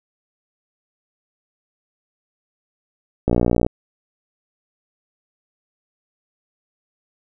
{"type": "click train", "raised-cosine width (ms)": 2, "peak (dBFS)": -4, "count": 24, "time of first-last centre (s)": [3.28, 3.665], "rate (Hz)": 59.8, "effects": []}